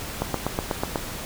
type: click train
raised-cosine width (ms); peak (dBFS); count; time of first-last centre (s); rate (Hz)
1; -9; 7; 0.22-0.958; 8.13
effects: pink hiss -34 dBFS RMS until 1.25 s